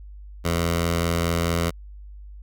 10% pulse tone with notch filter, 84.6 Hz, E2, 45 cents sharp, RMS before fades -23 dBFS, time 0.44-1.71 s, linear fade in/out 20 ms, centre 300 Hz, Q 1.6, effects added 50 Hz sine -38 dBFS peak until 2.42 s

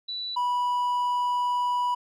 sine / triangle tone pair in turn, 3956 / 981 Hz, B7 / B5, +2 / -12 cents, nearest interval 2 octaves, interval 2414 cents, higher first, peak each -30 / -21 dBFS, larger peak second, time 0.08-0.36 / 0.36-1.95 s, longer second, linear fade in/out 10 ms, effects none

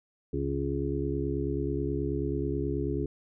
harmonic tone, 69.3 Hz, C#2, in tune, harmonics 1 / 2 / 4 / 5 / 6, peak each -34 / -34 / -34 / -34 / -34 dBFS, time 0.33-3.06 s, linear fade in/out 5 ms, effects none

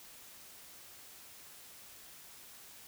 silence, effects white hiss -54 dBFS RMS until 2.87 s

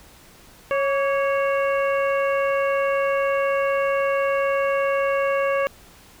harmonic tone with a mistuned harmonic, 551 Hz, C#5, 11 cents flat, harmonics 1 / 2 / 3 / 4 / 5, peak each -20 / -26 / -30 / -32 / -34 dBFS, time 0.71-5.67 s, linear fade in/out 0 ms, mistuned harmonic 2, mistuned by +53 cents, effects pink hiss -49 dBFS RMS until 6.2 s

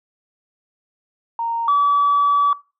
sine tone pair in turn, 926 / 1147 Hz, A#5 / D6, -12 / -41 cents, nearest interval major third, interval 371 cents, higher second, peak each -20 / -11 dBFS, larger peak second, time 1.39-1.68 / 1.68-2.53 s, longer second, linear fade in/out 2 ms, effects noise-tail reverb RT60 0.3 s tail -22 dB re dry + tanh soft clip ceiling -9 dBFS

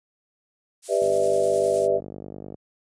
violet noise with tremolo, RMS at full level -32 dBFS, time 0.82-1.88 s, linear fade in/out 50 ms, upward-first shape square, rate 9.8 Hz, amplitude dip 25%
sine chord, E minor seventh, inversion first, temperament just, 395.6 / 494.4 / 593.3 / 659.3 Hz, G4 / B4 / D5 / E5, +16 / +2 / +18 / 0 cents, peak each -24 dBFS, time 0.88-2.01 s, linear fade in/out 50 ms
click train, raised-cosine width 2 ms, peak -23 dBFS, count 77, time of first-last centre 1.02-2.543 s, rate 49.9 Hz
effects high-pass 100 Hz 12 dB/octave + resampled to 22050 Hz

